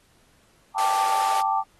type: chord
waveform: sine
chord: G suspended second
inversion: none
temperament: equal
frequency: 784 / 880 / 1174.7 Hz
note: G5 / A5 / D6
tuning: 0 / 0 / 0 cents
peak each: -24 / -24 / -26 dBFS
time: 0.74-1.64 s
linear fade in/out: 50 ms
type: high-pass noise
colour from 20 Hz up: pink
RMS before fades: -33 dBFS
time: 0.78-1.41 s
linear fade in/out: 2 ms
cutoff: 520 Hz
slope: 24 dB/octave
effects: pink hiss -61 dBFS RMS until 1.79 s + AAC 32 kbps